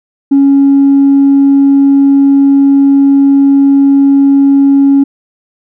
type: tone with tanh clipping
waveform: triangle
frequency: 277.2 Hz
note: C#4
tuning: in tune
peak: -3 dBFS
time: 0.31-5.04 s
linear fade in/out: 10 ms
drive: 5 dB
effects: none